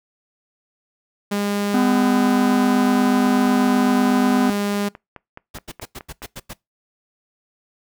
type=tone; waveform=sawtooth; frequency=203.4 Hz; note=G#3; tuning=36 cents flat; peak=-16 dBFS; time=1.31-4.89 s; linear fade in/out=10 ms
type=harmonic tone; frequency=251.5 Hz; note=B3; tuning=32 cents sharp; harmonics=1 / 3 / 4 / 5 / 6; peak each=-16 / -26 / -30 / -34 / -33 dBFS; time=1.74-4.5 s; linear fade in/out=2 ms
type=click train; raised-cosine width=0.5 ms; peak=-21 dBFS; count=15; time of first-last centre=3.26-6.22 s; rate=4.73 Hz
type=noise bursts; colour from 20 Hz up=pink; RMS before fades=-33 dBFS; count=8; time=5.54-6.536 s; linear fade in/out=10 ms; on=44 ms; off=92 ms
effects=noise-tail reverb RT60 0.2 s tail -23 dB re dry